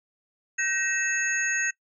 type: tone cluster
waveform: sine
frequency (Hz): 1544 / 1886 / 2622 / 6580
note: G6 / A#6 / E7 / G#8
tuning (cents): -27 / +20 / -10 / -17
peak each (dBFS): -30 / -28 / -31 / -30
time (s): 0.58-1.71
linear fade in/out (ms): 10
effects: noise-tail reverb RT60 0.1 s tail -21 dB re dry